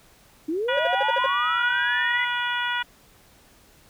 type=linear sweep; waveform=sine; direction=up; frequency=293.7 to 2032 Hz; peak=-23 dBFS; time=0.48-2.25 s; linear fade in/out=10 ms
type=harmonic tone; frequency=484.5 Hz; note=B4; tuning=33 cents flat; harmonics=2 / 3 / 4 / 5 / 6 / 7; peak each=-29 / -27 / -31 / -35 / -33 / -34 dBFS; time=0.68-2.83 s; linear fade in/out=10 ms
type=tone bursts; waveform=triangle; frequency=541 Hz; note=C#5; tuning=42 cents flat; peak=-20 dBFS; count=7; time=0.77-1.263 s; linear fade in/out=5 ms; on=25 ms; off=53 ms
effects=pink hiss -55 dBFS RMS until 3.89 s